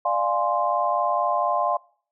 sine chord, D half-diminished seventh, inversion none, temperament equal with one note detuned, 594.2 / 698.5 / 830.6 / 1046.5 Hz, D5 / F5 / Ab5 / C6, +20 / 0 / 0 / 0 cents, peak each -27 / -24 / -28 / -24 dBFS, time 0.05-1.77 s, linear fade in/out 5 ms, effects noise-tail reverb RT60 0.5 s tail -24 dB re dry

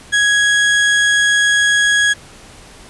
35% pulse tone, 1661.2 Hz, G#6, in tune, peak -9 dBFS, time 0.12-2.14 s, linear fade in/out 20 ms, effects pink hiss -40 dBFS RMS until 2.89 s + resampled to 24000 Hz

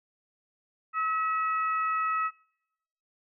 harmonic tone, 644 Hz, E5, 41 cents flat, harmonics 2 / 3 / 4, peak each -26 / -37 / -39 dBFS, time 0.93-2.31 s, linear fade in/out 50 ms, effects noise-tail reverb RT60 0.9 s tail -24 dB re dry

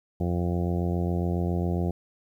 harmonic tone, 87.31 Hz, F2, in tune, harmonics 1 / 2 / 3 / 4 / 5 / 6 / 7 / 8 / 9, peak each -27 / -28 / -37 / -33 / -38 / -40 / -43 / -39 / -44 dBFS, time 0.2-1.91 s, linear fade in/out 5 ms, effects 10-bit

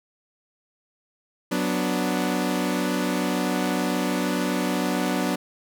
sawtooth chord, B minor, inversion second, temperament equal, 185 / 246.9 / 293.7 Hz, F#3 / B3 / D4, 0 / 0 / 0 cents, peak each -23 dBFS, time 1.51-5.36 s, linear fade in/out 10 ms, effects none

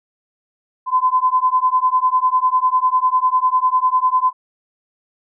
sine beating tone pair, 1015 / 1025 Hz, B5 / C6, +47 / -36 cents, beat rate 10 Hz, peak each -16 dBFS, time 0.86-4.33 s, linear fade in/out 50 ms, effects none

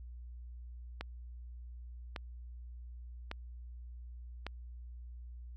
click train, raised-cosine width 0.3 ms, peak -23 dBFS, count 4, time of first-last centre 1.01-4.466 s, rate 0.868 Hz, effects added 60 Hz sine -45 dBFS peak until 5.56 s

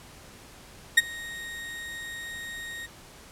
35% pulse tone with ADSR envelope, 1864.7 Hz, A#6, in tune, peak -10 dBFS, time 0.97-2.87 s, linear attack 9 ms, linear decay 28 ms, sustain -24 dB, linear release 20 ms, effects pink hiss -49 dBFS RMS until 3.31 s + low-pass 12000 Hz 12 dB/octave

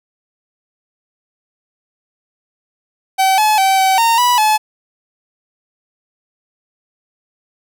45% pulse tone with pitch steps, 765 / 856 / 770 / 764 / 920 / 982 / 859 Hz, G5 / A5 / G5 / G5 / A#5 / B5 / A5, -42 / -48 / -31 / -45 / -23 / -10 / -42 cents, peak -10 dBFS, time 3.18-4.58 s, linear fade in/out 20 ms, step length 200 ms, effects none

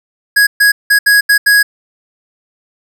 square tone bursts at uneven times, 1661.2 Hz, G#6, in tune, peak -6 dBFS, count 6, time 0.36-0.47 / 0.6-0.72 / 0.9-0.99 / 1.06-1.21 / 1.29-1.38 / 1.46-1.63 s, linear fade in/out 10 ms, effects none

